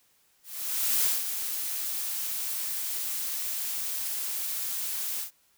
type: noise with ADSR envelope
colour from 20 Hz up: blue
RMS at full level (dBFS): -24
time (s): 0.43-5.31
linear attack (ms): 610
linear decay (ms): 180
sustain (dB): -8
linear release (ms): 110
effects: white hiss -66 dBFS RMS until 5.57 s